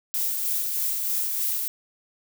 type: noise with tremolo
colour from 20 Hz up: violet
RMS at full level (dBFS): -25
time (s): 0.14-1.68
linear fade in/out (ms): 0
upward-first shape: sine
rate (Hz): 3.2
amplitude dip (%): 30
effects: none